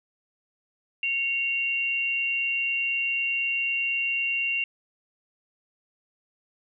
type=tone pair together; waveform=sine; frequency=2194 / 2764 Hz; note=C#7 / F7; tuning=-18 / -19 cents; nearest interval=major third; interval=399 cents; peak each=-34 / -24 dBFS; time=1.03-4.64 s; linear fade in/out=2 ms; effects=none